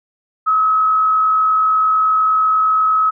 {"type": "tone with frequency modulation", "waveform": "sine", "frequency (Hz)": 1282, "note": "E6", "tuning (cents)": -49, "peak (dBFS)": -11, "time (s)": [0.46, 3.11], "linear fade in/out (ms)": 20, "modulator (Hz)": 51.5, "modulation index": 0.33, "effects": []}